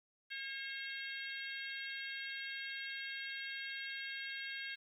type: harmonic tone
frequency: 541 Hz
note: C#5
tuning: 42 cents flat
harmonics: 3 / 4 / 5 / 6 / 7 / 8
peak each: -45 / -47 / -49 / -51 / -52 / -53 dBFS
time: 0.3-4.76 s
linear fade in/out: 20 ms
effects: 12-bit